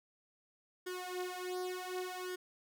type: tone with flanger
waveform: sawtooth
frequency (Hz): 364.8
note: F#4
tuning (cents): -24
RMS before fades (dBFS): -41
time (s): 0.86-2.36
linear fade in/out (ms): 10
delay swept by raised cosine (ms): 0.6 to 5.3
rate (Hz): 0.68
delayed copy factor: +0.9
effects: none